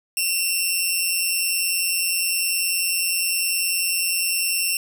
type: tone with amplitude modulation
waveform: 10% pulse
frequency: 2710 Hz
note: E7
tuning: 47 cents sharp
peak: -9 dBFS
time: 0.17-4.77 s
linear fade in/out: 2 ms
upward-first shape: sine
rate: 179 Hz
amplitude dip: 50%
effects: none